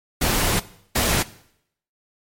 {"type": "noise bursts at uneven times", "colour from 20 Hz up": "pink", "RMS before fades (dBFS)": -20, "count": 2, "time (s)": [[0.21, 0.6], [0.95, 1.23]], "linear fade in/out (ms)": 10, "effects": ["noise-tail reverb RT60 0.7 s tail -18 dB re dry", "MP3 64 kbps"]}